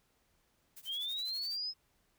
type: noise with tremolo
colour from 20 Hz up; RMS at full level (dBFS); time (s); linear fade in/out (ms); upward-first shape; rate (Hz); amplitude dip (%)
blue; -49; 0.76-1.58; 10; triangle; 12; 95
type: linear sweep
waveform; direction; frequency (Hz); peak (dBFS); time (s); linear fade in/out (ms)
sine; up; 3055 to 5180; -35; 0.85-1.74; 50
effects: pink hiss -74 dBFS RMS until 2.18 s

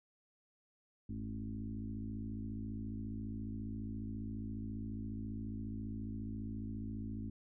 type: tone with frequency modulation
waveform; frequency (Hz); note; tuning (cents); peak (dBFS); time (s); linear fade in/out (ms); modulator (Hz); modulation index
sine; 155.56; D#3; 0; -39; 1.09-7.3; 5; 54.6; 2.3
effects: none

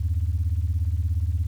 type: beating tone pair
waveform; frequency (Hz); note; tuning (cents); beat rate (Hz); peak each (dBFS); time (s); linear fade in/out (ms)
sine; 77.78 / 94.78; D#2 / F#2; 0 / +42; 17; -22 / -24; 0-1.47; 10
effects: tanh soft clip ceiling -16 dBFS + 9-bit

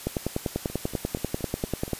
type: two click trains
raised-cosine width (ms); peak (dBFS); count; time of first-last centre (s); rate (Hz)
2; -23 / -12; 6 / 20; 0.7-1.879 / 0.07-1.933; 4.24 / 10.2
effects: white hiss -41 dBFS RMS until 1.99 s + resampled to 32000 Hz

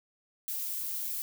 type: noise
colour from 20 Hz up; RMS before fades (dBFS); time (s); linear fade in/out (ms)
violet; -35; 0.48-1.22; 0
effects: none

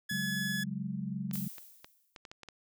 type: tone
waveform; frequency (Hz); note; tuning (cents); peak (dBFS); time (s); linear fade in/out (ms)
sawtooth; 1700; G#6; +40; -30; 0.09-0.64; 10
type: chord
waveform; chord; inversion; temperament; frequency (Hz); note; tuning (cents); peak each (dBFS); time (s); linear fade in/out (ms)
sine; C# suspended fourth; none; equal; 138.59 / 185 / 207.7; C#3 / F#3 / G#3; 0 / 0 / 0; -40 / -37 / -38; 0.11-1.48; 5
type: clicks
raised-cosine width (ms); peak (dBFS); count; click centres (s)
0.2; -29; 9; 1.312 / 1.356 / 1.582 / 1.845 / 2.162 / 2.252 / 2.315 / 2.433 / 2.487
type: noise with exponential decay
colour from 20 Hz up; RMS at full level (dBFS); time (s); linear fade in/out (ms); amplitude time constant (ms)
violet; -38; 1.33-2.16; 5; 180
effects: none

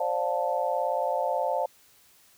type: chord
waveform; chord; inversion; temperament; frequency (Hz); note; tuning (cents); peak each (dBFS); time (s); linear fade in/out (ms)
sine; D minor seventh; third; just; 528.6 / 587.3 / 704.8 / 881; C5 / D5 / F5 / A5; +18 / 0 / +16 / +2; -30; 0-1.66; 5
effects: white hiss -59 dBFS RMS until 2.37 s

